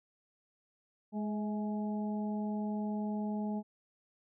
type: harmonic tone with a mistuned harmonic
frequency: 210 Hz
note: G#3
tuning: 19 cents sharp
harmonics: 1 / 2 / 3 / 4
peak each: -33 / -45 / -46 / -45 dBFS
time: 1.12-3.63 s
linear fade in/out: 50 ms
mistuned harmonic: 3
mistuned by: +36 cents
effects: none